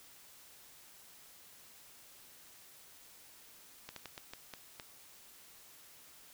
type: slowing click train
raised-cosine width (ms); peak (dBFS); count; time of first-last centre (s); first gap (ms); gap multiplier
0.2; -27; 7; 3.89-4.798; 73; 1.29
effects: white hiss -58 dBFS RMS until 6.33 s